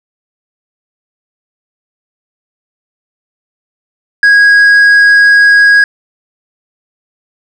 sine tone with tanh clipping, 1649 Hz, G#6, 13 cents flat, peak -3 dBFS, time 4.23-5.84 s, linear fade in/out 2 ms, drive 4 dB, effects none

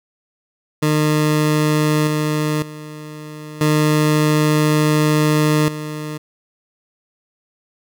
20% pulse tone with level steps, 152.3 Hz, D#3, 37 cents flat, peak -9 / -12 / -26 / -8 / -20 dBFS, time 0.82-6.18 s, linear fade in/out 10 ms, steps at 2.07 / 2.62 / 3.61 / 5.68 s, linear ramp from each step 2 ms, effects none

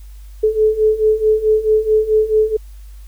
sine beating tone pair, 430 / 434.6 Hz, A4 / A4, -40 / -21 cents, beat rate 4.6 Hz, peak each -16 / -13 dBFS, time 0.43-2.57 s, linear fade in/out 10 ms, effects added 50 Hz sine -33 dBFS peak until 3.07 s + white hiss -53 dBFS RMS until 3.07 s

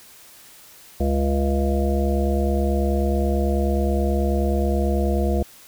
harmonic tone, 69.3 Hz, C#2, in tune, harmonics 1 / 3 / 5 / 7 / 9 / 10, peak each -20 / -25 / -27 / -28 / -30 / -30 dBFS, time 1-5.43 s, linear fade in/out 5 ms, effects white hiss -47 dBFS RMS until 5.67 s

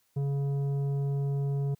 sine tone with tanh clipping, 140 Hz, C#3, 18 cents sharp, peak -28 dBFS, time 0.16-1.75 s, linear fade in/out 10 ms, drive 9 dB, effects white hiss -71 dBFS RMS until 1.79 s

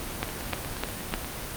two click trains, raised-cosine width 0.3 ms, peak -10 / -20 dBFS, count 4 / 9, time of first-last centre 0.23-1.139 / 0.29-1.246 s, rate 3.3 / 8.37 Hz, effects pink hiss -35 dBFS RMS until 1.56 s + Opus 32 kbps

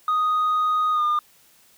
sine tone with pitch glide, 1244.5 to 1210.5 Hz, D#6 to D#6, 0 to -48 cents, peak -16 dBFS, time 0.08-1.19 s, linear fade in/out 2 ms, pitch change -48 cents, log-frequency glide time 0.92-1.03 s, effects tanh soft clip ceiling -17 dBFS + white hiss -56 dBFS RMS until 1.77 s

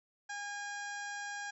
harmonic tone, 815 Hz, G#5, 33 cents flat, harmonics 1 / 2 / 3 / 4 / 5 / 6 / 7 / 8 / 9, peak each -44 / -41 / -54 / -55 / -57 / -56 / -51 / -59 / -55 dBFS, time 0.29-1.51 s, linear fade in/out 10 ms, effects none

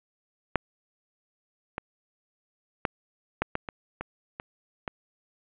clicks, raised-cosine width 0.5 ms, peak -6 / -16 / -9 / -9 / -12 / -19 / -18 / -20 / -16 dBFS, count 9, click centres 0.557 / 1.781 / 2.852 / 3.42 / 3.554 / 3.688 / 4.01 / 4.399 / 4.878 s, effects resampled to 8000 Hz + 8-bit

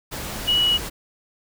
sine tone in noise, 2926 Hz, F#7, 20 cents flat, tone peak -16 dBFS, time 0.47-0.78 s, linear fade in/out 20 ms, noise pink, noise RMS -31 dBFS, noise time 0.11-0.9 s, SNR +12 dB, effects none

